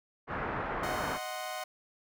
white low-pass noise, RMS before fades -35 dBFS, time 0.27-1.19 s, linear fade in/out 50 ms, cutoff 1600 Hz, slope 24 dB/octave
sawtooth chord, C diminished, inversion first, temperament equal, 622.3 / 740 / 1046.5 Hz, Eb5 / Gb5 / C6, 0 / 0 / 0 cents, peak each -37 / -35 / -39 dBFS, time 0.83-1.64 s, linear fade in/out 5 ms
effects none

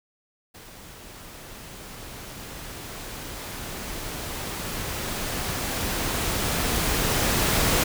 pink noise with level ramp, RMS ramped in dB -45 to -21 dBFS, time 0.54-7.84 s, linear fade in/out 10 ms, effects none

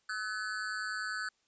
square tone with amplitude modulation, 1500 Hz, F#6, 23 cents sharp, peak -31 dBFS, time 0.09-1.29 s, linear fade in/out 5 ms, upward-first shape sine, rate 210 Hz, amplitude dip 100%, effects white hiss -74 dBFS RMS until 1.47 s + resampled to 16000 Hz

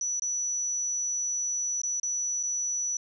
sine tone with dropouts, 5920 Hz, F#8, in tune, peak -27 dBFS, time 0.01-2.97 s, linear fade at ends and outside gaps 2 ms, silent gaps 0.197-0.22 / 1.817-1.834 / 1.999-2.031 / 2.43-2.434 s, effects none

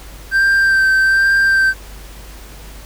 triangle tone with vibrato, 1568 Hz, G6, in tune, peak -8 dBFS, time 0.31-1.74 s, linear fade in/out 50 ms, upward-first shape sine, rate 1.2 Hz, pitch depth 19 cents each way, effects added 50 Hz sine -34 dBFS peak until 2.85 s + pink hiss -39 dBFS RMS until 2.85 s

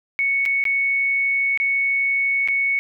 sine tone with dropouts, 2217 Hz, C#7, in tune, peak -17 dBFS, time 0.19-2.79 s, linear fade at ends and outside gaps 0 ms, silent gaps 0.454-0.46 / 0.64-0.653 / 1.575-1.6 / 2.476-2.485 s, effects none

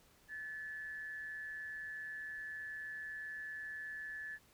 sine tone with amplitude modulation, 1732 Hz, A6, 28 cents flat, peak -40 dBFS, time 0.28-4.39 s, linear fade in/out 50 ms, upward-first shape sine, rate 160 Hz, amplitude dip 50%, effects pink hiss -67 dBFS RMS until 4.53 s

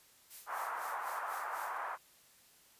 blue noise with tremolo, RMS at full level -49 dBFS, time 0.3-1.78 s, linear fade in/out 10 ms, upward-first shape sine, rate 4 Hz, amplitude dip 85%
pink band-pass noise, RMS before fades -40 dBFS, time 0.46-1.98 s, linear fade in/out 50 ms, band 830 to 1400 Hz, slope 24 dB/octave
effects white hiss -64 dBFS RMS until 2.79 s + resampled to 32000 Hz

